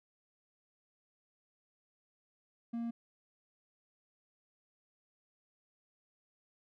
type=tone; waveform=triangle; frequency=233.1 Hz; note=A#3; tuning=in tune; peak=-33 dBFS; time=2.73-2.91 s; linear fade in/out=10 ms; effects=none